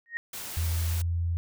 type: tone with exponential growth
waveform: sine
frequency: 1864.7 Hz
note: A#6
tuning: in tune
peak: -25 dBFS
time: 0.06-0.17 s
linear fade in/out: 0 ms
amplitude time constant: 23 ms
type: noise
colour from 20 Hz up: white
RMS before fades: -38 dBFS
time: 0.33-1.02 s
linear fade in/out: 5 ms
type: tone with pitch glide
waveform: sine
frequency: 83.1 to 85.09 Hz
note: E2 to F2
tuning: +15 to -45 cents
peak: -25 dBFS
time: 0.57-1.37 s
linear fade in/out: 0 ms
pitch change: +40 cents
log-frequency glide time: 0.93-1.02 s
effects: none